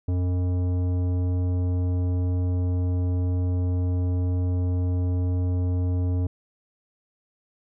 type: tone with tanh clipping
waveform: sine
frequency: 89.9 Hz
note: F#2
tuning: 49 cents flat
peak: -23 dBFS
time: 0.08-6.27 s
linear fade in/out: 5 ms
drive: 13 dB
effects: none